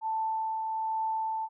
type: tone with tremolo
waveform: sine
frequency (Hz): 884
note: A5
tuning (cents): +8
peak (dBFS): -27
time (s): 0.01-1.49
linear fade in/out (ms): 50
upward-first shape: triangle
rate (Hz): 1.2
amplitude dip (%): 30
effects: none